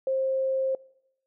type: tone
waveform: sine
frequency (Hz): 530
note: C5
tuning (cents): +22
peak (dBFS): -23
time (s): 0.07-0.75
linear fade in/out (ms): 2
effects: noise-tail reverb RT60 0.8 s tail -23 dB re dry